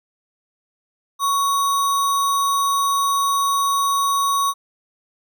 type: tone with sample-and-hold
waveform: sine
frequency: 1116 Hz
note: C#6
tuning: 11 cents sharp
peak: -16 dBFS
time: 1.19-4.54 s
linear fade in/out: 50 ms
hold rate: 4900 Hz
effects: none